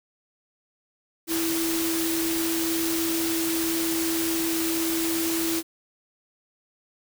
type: tone in noise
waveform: sine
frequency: 329.6 Hz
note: E4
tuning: in tune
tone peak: -25 dBFS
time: 1.27-5.63 s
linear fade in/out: 50 ms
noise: white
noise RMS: -29 dBFS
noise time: 1.27-5.63 s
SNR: +1 dB
effects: none